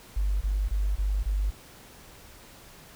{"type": "tone bursts", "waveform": "sine", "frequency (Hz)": 49.68, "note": "G1", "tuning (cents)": 24, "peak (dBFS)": -23, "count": 5, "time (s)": [0.16, 1.506], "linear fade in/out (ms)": 10, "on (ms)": 250, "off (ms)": 24, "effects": ["pink hiss -50 dBFS RMS until 2.95 s"]}